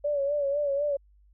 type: tone with vibrato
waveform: sine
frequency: 571 Hz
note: D5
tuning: 49 cents flat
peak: -24 dBFS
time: 0.04-0.97 s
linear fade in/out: 10 ms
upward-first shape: sine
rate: 4 Hz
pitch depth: 61 cents each way
effects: added 50 Hz sine -56 dBFS peak until 1.33 s